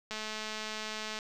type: click train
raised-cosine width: 0.2 ms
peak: -21 dBFS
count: 234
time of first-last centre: 0.11-1.189 s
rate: 216 Hz
effects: 10-bit